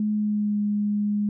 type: tone with pitch glide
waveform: sine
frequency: 211.6 to 207.1 Hz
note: G#3 to G#3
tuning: +33 to -5 cents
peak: -21 dBFS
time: 0-1.29 s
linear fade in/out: 2 ms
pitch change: -38 cents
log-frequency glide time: 0.11-0.59 s
effects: none